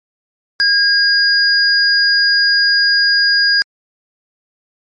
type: tone pair together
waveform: sine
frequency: 1628 / 4890 Hz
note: G#6 / D#8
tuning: -35 / -31 cents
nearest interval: octave + perfect fifth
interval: 1904 cents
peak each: -12 dBFS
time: 0.6-3.62 s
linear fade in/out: 0 ms
effects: MP3 48 kbps